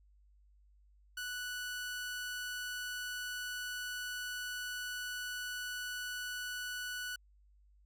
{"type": "tone", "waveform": "sawtooth", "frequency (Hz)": 1480, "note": "F#6", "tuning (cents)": 0, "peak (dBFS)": -35, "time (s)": [1.17, 7.16], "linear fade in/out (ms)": 5, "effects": ["added 50 Hz sine -62 dBFS peak until 7.85 s"]}